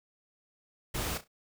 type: noise with echo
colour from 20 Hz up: pink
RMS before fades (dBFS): -34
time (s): 0.94-1.18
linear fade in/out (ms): 10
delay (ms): 33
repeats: 3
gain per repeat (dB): -12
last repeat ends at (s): 1.279
effects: none